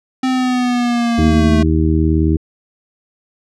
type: exponential sweep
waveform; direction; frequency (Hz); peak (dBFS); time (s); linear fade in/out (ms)
square; down; 260.4 to 219.5; -14; 0.23-1.63; 5
type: harmonic tone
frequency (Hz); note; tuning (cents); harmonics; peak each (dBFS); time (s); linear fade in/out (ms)
79; D#2; +27; 1 / 2 / 3 / 4 / 5; -14 / -18 / -21 / -16 / -23; 1.18-2.37; 5
effects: low-pass 6000 Hz 12 dB/octave